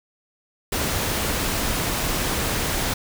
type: noise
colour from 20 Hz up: pink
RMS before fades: -24 dBFS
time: 0.72-2.94 s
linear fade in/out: 5 ms
effects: none